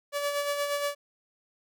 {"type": "tone with tremolo", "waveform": "sawtooth", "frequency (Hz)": 575, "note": "D5", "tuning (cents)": -37, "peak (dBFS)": -22, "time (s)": [0.12, 0.95], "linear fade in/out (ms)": 50, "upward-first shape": "sine", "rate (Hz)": 8.5, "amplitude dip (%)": 45, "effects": []}